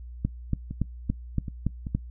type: two click trains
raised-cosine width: 5 ms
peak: -12 / -21 dBFS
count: 7 / 4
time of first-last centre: 0.25-1.95 / 0.71-1.868 s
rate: 3.53 / 2.59 Hz
effects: noise-tail reverb RT60 0.1 s tail -19 dB re dry + added 60 Hz sine -38 dBFS peak until 2.1 s